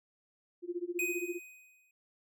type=tone with tremolo; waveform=sine; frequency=350.4 Hz; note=F4; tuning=6 cents sharp; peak=-31 dBFS; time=0.62-1.4 s; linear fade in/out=50 ms; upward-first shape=sine; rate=15 Hz; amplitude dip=95%
type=tone with exponential decay; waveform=square; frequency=2500 Hz; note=D#7; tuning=8 cents sharp; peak=-30 dBFS; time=0.99-1.91 s; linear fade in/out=2 ms; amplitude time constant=200 ms
effects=none